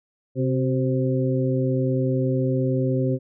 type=harmonic tone with a mistuned harmonic; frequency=130.81 Hz; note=C3; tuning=in tune; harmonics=1 / 2 / 3 / 4; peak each=-22 / -25 / -27 / -28 dBFS; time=0.35-3.19 s; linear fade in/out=50 ms; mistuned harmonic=3; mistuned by=-44 cents; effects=none